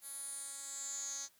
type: tone with band-pass filter sweep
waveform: 10% pulse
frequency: 277.2 Hz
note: C#4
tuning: in tune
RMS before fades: -44 dBFS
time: 0.01-1.29 s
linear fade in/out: 50 ms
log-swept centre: 11000 to 6000 Hz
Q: 8.7
effects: white hiss -69 dBFS RMS until 1.39 s